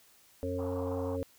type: harmonic tone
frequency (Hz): 90.5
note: F#2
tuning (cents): -38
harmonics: 1 / 3 / 5 / 6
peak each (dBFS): -37 / -37 / -37 / -37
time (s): 0.43-1.23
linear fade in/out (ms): 0
type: band-pass noise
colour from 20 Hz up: white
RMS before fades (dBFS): -46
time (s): 0.58-1.17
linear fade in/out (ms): 20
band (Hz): 710 to 1100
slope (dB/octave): 48
effects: white hiss -62 dBFS RMS until 1.38 s